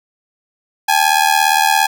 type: ring-modulated tone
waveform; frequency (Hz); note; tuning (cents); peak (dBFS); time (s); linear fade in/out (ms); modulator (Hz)
sawtooth; 830.6; G#5; 0; -4; 0.88-1.87; 10; 38.7
effects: none